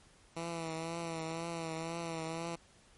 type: tone with vibrato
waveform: 10% pulse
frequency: 164.81 Hz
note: E3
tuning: in tune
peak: -29 dBFS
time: 0.36-2.56 s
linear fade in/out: 10 ms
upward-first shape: triangle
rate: 2 Hz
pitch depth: 51 cents each way
effects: pink hiss -63 dBFS RMS until 2.97 s + MP3 48 kbps